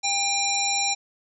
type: harmonic tone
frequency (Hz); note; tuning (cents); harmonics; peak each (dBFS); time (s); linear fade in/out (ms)
799; G5; +33; 1 / 3 / 5 / 7 / 9; -28 / -28 / -28 / -28 / -28; 0.03-0.95; 20
effects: none